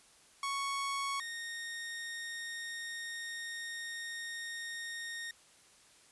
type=tone pair in turn; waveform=sawtooth; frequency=1109 / 1852.2 Hz; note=C#6 / A#6; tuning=0 / -12 cents; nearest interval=major sixth; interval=888 cents; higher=second; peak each=-30 / -36 dBFS; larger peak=first; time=0.43-1.2 / 1.2-5.31 s; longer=second; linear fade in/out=2 ms; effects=white hiss -62 dBFS RMS until 6.11 s + resampled to 24000 Hz